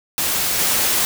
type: noise with level steps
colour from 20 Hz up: white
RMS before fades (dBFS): -20 / -18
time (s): 0.18-1.05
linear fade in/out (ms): 0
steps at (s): 0.58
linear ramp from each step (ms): 20
effects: none